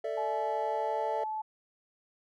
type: chord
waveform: triangle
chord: A suspended fourth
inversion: none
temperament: equal with one note detuned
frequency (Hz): 444.1 / 587.3 / 659.3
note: A4 / D5 / E5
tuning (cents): +16 / 0 / 0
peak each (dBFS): -34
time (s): 0.04-1.24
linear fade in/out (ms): 5
type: tone with pitch glide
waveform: sine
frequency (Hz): 854 to 866.4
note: G#5 to A5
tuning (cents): +48 to -27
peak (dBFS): -32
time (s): 0.17-1.42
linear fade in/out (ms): 10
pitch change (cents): +25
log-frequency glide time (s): 0.6-1.05
effects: none